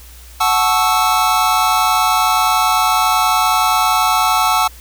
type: chord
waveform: square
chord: F# minor seventh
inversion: none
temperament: equal with one note detuned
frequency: 740 / 870.4 / 1108.7 / 1318.5 Hz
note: F#5 / A5 / C#6 / E6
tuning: 0 / -19 / 0 / 0 cents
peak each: -19 / -18 / -20 / -17 dBFS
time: 0.4-4.68 s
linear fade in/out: 10 ms
effects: added 60 Hz sine -37 dBFS peak until 4.8 s + white hiss -42 dBFS RMS until 4.8 s